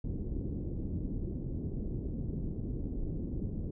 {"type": "low-pass noise", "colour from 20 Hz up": "pink", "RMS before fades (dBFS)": -36, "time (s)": [0.04, 3.71], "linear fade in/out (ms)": 5, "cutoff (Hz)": 350, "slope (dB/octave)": 24, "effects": []}